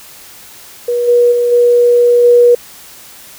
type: tone with level steps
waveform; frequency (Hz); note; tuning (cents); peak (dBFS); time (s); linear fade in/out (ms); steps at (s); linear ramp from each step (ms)
sine; 482.1; B4; -42; -11 / -5 / -9 / -5 / -3; 0.88-2.55; 5; 1.07 / 1.31 / 1.51 / 2.23; 20
effects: white hiss -36 dBFS RMS until 3.38 s